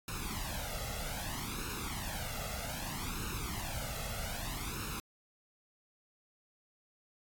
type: noise with flanger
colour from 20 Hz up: pink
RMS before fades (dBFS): -39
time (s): 0.08-5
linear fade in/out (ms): 2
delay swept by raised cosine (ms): 0.75 to 1.51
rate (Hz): 0.63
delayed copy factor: +0.8
effects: AAC 64 kbps